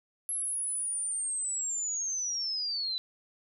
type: linear sweep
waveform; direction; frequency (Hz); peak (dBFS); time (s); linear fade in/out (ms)
sine; down; 11175 to 3951; -30; 0.29-2.98; 0
effects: none